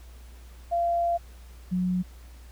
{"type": "tone pair in turn", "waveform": "sine", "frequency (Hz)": [687, 181.96], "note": ["F5", "F#3"], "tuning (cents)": [-29, -29], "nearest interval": "octave + major seventh", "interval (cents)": 2300, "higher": "first", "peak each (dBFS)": [-22, -23], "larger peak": "first", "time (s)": [[0.71, 1.18], [1.71, 2.03]], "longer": "first", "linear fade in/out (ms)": 20, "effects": ["added 60 Hz sine -44 dBFS peak until 2.51 s", "pink hiss -56 dBFS RMS until 2.51 s"]}